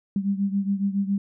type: beating tone pair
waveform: sine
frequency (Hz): 196.4 / 203.6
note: G3 / G#3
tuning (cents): +4 / -34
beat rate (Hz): 7.2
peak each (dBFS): -23 / -27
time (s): 0.16-1.18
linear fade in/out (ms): 2
effects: none